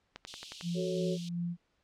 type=click train; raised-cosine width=0.2 ms; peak=-24 dBFS; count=6; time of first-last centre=0.16-0.61 s; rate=11.1 Hz
type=high-pass noise; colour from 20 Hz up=pink; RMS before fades=-44 dBFS; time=0.27-1.29 s; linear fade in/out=5 ms; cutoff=2900 Hz; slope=48 dB/octave
type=tone with tremolo; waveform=sine; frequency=172.8 Hz; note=F3; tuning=18 cents flat; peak=-31 dBFS; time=0.62-1.57 s; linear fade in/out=50 ms; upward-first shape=sine; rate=2.8 Hz; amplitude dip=50%
type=chord; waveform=sine; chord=F# minor; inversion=none; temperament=equal; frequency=370 / 440 / 554.4 Hz; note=F#4 / A4 / C#5; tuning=0 / 0 / 0 cents; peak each=-34 / -39 / -37 dBFS; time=0.74-1.18 s; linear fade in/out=50 ms
effects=pink hiss -75 dBFS RMS until 1.83 s + low-pass 5000 Hz 12 dB/octave